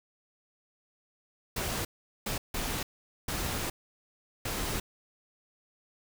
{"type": "noise bursts at uneven times", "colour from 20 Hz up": "pink", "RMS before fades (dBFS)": -33, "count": 5, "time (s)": [[1.56, 1.85], [2.26, 2.38], [2.54, 2.83], [3.28, 3.7], [4.45, 4.8]], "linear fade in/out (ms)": 5, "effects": []}